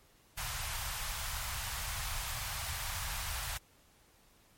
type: band-stop noise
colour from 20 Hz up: pink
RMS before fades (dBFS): -38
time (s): 0.37-3.58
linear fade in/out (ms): 10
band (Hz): 120 to 780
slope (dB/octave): 24
effects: pink hiss -65 dBFS RMS until 4.57 s + MP3 64 kbps